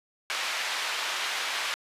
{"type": "band-pass noise", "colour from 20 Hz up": "white", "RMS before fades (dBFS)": -31, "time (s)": [0.3, 1.74], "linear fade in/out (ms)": 0, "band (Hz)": [840, 3400], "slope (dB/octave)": 12, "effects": ["resampled to 32000 Hz"]}